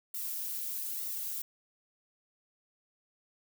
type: noise with flanger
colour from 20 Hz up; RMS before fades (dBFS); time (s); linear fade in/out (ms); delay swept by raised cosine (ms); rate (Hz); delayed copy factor
violet; -37; 0.14-1.42; 5; 1.2 to 3.7; 1.1; -0.7
effects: none